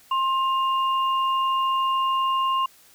sine tone pair together, 1059 / 2813 Hz, C6 / F7, +21 / +12 cents, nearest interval octave + perfect fourth, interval 1691 cents, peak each -20 / -31 dBFS, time 0.11-2.66 s, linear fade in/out 5 ms, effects white hiss -54 dBFS RMS until 2.94 s

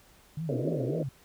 sine tone with vibrato, 142.5 Hz, C#3, 48 cents sharp, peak -31 dBFS, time 0.37-1.09 s, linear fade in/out 5 ms, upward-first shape sine, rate 3.7 Hz, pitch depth 260 cents each way
pink band-pass noise, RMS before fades -32 dBFS, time 0.49-1.03 s, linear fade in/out 2 ms, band 240 to 630 Hz, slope 96 dB/octave
effects pink hiss -59 dBFS RMS until 1.24 s

